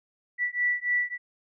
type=beating tone pair; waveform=sine; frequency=1958 / 1961.5 Hz; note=B6 / B6; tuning=-15 / -12 cents; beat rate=3.5 Hz; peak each=-27 dBFS; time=0.38-1.18 s; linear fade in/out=50 ms; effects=none